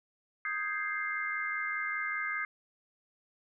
sine chord, Ab major seventh, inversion second, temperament equal with one note detuned, 1244.5 / 1576.2 / 1661.2 / 2093 Hz, Eb6 / G6 / Ab6 / C7, 0 / +9 / 0 / 0 cents, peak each -38 / -38 / -39 / -35 dBFS, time 0.45-2.45 s, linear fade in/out 2 ms, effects none

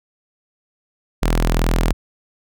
sawtooth tone with notch filter, 41.52 Hz, E1, 13 cents sharp, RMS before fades -17 dBFS, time 1.22-1.93 s, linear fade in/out 10 ms, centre 85 Hz, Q 1.5, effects none

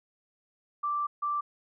sine tone bursts at uneven times, 1173 Hz, D6, 2 cents flat, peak -27 dBFS, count 2, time 0.83-1.07 / 1.22-1.41 s, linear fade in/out 10 ms, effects none

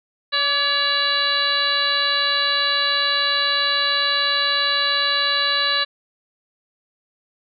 harmonic tone with a mistuned harmonic, 567 Hz, C#5, 39 cents sharp, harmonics 1 / 2 / 3 / 4 / 5 / 6 / 7 / 8, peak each -31 / -26 / -23 / -32 / -27 / -32 / -20 / -32 dBFS, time 0.32-5.85 s, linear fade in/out 20 ms, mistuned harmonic 2, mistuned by +41 cents, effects none

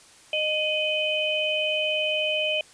sine tone cluster, 615 / 2502 / 3040 Hz, D#5 / D#7 / F#7, -20 / +9 / +46 cents, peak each -27 dBFS, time 0.33-2.61 s, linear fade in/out 2 ms, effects white hiss -52 dBFS RMS until 2.73 s + resampled to 22050 Hz

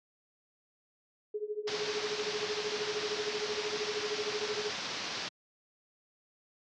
sine tone with tremolo, 421.4 Hz, G#4, 25 cents sharp, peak -30 dBFS, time 1.34-4.71 s, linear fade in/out 5 ms, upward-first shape triangle, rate 13 Hz, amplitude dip 95%
white low-pass noise, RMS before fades -38 dBFS, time 1.67-5.29 s, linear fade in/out 10 ms, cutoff 5700 Hz, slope 48 dB/octave
effects high-pass 150 Hz 12 dB/octave

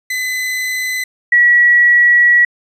40% pulse / sine tone pair in turn, 2018 / 1929.1 Hz, B6 / B6, +37 / -41 cents, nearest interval minor second, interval 78 cents, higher first, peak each -16 / -6 dBFS, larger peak second, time 0.1-1.04 / 1.32-2.45 s, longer second, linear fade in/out 5 ms, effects resampled to 32000 Hz + 8-bit

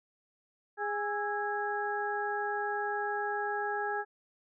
harmonic tone with a mistuned harmonic, 412.8 Hz, G#4, 10 cents flat, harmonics 1 / 2 / 3 / 4, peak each -36 / -34 / -41 / -36 dBFS, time 0.77-4.05 s, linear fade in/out 50 ms, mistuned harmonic 3, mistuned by +110 cents, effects none

